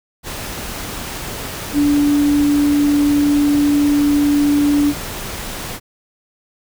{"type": "tone in noise", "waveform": "sine", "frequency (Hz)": 290.1, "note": "D4", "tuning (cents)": -21, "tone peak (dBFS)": -11, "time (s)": [1.73, 4.94], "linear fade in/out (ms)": 50, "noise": "pink", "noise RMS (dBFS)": -27, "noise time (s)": [0.23, 5.8], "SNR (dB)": 13, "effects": []}